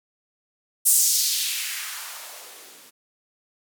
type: noise with band-pass filter sweep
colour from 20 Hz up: violet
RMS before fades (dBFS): -25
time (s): 0.85-2.91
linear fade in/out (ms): 20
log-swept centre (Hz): 9400 to 220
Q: 1.7
effects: none